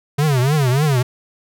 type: tone with vibrato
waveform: square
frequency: 138.3 Hz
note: C#3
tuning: 4 cents flat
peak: -14 dBFS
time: 0.18-1.03 s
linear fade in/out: 10 ms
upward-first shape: triangle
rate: 3.4 Hz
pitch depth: 240 cents each way
effects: none